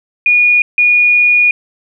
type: tone pair in turn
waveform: sine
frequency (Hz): 2446 / 2446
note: D#7 / D#7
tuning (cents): -30 / -30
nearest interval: unison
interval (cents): 0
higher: neither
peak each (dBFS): -6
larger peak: neither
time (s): 0.26-0.62 / 0.78-1.51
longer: second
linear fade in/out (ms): 2
effects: none